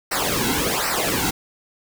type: noise with flanger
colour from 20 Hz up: pink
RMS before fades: -22 dBFS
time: 0.11-1.31 s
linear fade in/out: 10 ms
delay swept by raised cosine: 0.29 to 1.69 ms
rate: 1.3 Hz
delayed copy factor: -0.85
effects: none